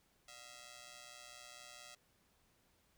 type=ring-modulated tone; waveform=5% pulse; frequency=659.3 Hz; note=E5; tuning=in tune; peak=-39 dBFS; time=0.28-1.95 s; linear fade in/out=5 ms; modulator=62.2 Hz; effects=pink hiss -74 dBFS RMS until 2.97 s